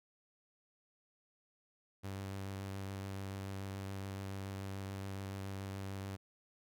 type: tone with vibrato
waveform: sawtooth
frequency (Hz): 97.4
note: G2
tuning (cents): -11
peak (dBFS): -37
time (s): 2.03-6.17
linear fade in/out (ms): 20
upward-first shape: triangle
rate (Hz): 7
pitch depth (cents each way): 17
effects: none